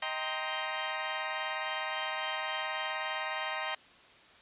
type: chord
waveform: 15% pulse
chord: C minor seventh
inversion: first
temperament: equal with one note detuned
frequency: 628 / 784 / 932.3 / 1046.5 Hz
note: Eb5 / G5 / Bb5 / C6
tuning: +16 / 0 / 0 / 0 cents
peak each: -32 dBFS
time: 0.02-3.75 s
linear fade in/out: 5 ms
effects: white hiss -57 dBFS RMS until 4.41 s + resampled to 8000 Hz